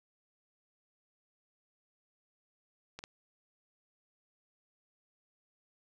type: clicks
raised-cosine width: 0.2 ms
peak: -26 dBFS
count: 2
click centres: 2.99 / 3.039 s
effects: none